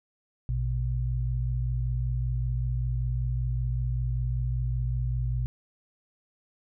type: tone pair together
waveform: sine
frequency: 58.27 / 123.47 Hz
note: A#1 / B2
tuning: 0 / 0 cents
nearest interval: octave + minor second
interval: 1300 cents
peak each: -28 dBFS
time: 0.49-5.46 s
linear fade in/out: 0 ms
effects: none